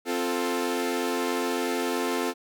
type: chord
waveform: sawtooth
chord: F major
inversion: second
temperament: equal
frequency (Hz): 261.6 / 349.2 / 440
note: C4 / F4 / A4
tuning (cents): 0 / 0 / 0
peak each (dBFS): -26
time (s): 0.05-2.34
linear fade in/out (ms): 50
effects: none